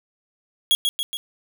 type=tone with echo; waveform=45% pulse; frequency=3322 Hz; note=G#7; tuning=in tune; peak=-14 dBFS; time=0.71-0.75 s; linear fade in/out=0 ms; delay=140 ms; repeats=3; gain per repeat=-4 dB; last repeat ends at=1.17 s; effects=none